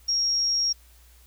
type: tone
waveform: sine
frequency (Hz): 5588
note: F8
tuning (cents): 0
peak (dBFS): -21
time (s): 0.08-0.73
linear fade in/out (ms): 10
effects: added 60 Hz sine -52 dBFS peak until 1.26 s + white hiss -58 dBFS RMS until 1.26 s